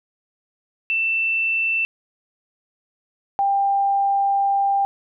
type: tone pair in turn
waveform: sine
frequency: 2670 / 793.8 Hz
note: E7 / G5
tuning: +22 / +22 cents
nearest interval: octave + major sixth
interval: 2100 cents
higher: first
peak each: -18 / -16 dBFS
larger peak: second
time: 0.9-1.85 / 3.39-4.85 s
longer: second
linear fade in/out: 0 ms
effects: none